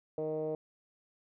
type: tone with low-pass filter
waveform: 10% pulse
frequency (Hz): 155.5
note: D#3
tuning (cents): -1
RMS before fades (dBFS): -35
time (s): 0.18-0.55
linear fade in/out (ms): 2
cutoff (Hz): 530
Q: 8.4
effects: none